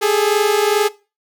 sawtooth tone pair together, 407.6 / 430 Hz, G#4 / A4, -32 / -40 cents, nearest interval minor second, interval 92 cents, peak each -13 dBFS, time 0.01-0.89 s, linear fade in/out 20 ms, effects noise-tail reverb RT60 0.3 s tail -19 dB re dry

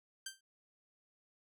10% pulse tone with exponential decay, 1567 Hz, G6, 1 cent flat, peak -30 dBFS, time 0.26-0.41 s, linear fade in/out 5 ms, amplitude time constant 31 ms, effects none

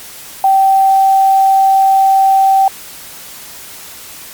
sine tone with quantisation, 775 Hz, G5, 20 cents flat, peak -6 dBFS, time 0.44-2.68 s, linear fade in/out 2 ms, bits 6, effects white hiss -32 dBFS RMS until 4.33 s + Opus 48 kbps

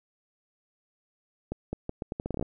accelerating click train, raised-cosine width 2 ms, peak -18 dBFS, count 13, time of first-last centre 1.52-2.426 s, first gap 210 ms, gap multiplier 0.78, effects none

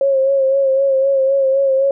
sine tone with vibrato, 541 Hz, C#5, 42 cents flat, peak -11 dBFS, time 0.01-1.91 s, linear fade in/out 2 ms, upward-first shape sine, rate 3.9 Hz, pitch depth 37 cents each way, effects none

